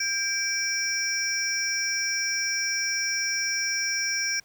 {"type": "tone cluster", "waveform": "triangle", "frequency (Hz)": [1596, 2320, 5340, 5700], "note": ["G6", "D7", "E8", "F8"], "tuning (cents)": [31, -22, 22, 34], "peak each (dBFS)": -29, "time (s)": [0, 4.4], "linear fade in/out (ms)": 5, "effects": ["pink hiss -61 dBFS RMS until 4.44 s"]}